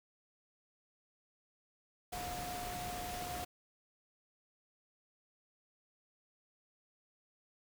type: tone in noise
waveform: sine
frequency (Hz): 716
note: F5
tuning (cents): +43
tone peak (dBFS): -42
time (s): 2.12-3.45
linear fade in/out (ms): 10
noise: pink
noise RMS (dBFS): -44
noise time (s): 2.12-3.45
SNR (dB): -1
effects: none